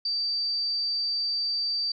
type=tone; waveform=sine; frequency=4646 Hz; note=D8; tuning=20 cents flat; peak=-25 dBFS; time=0.05-1.92 s; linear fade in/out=5 ms; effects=none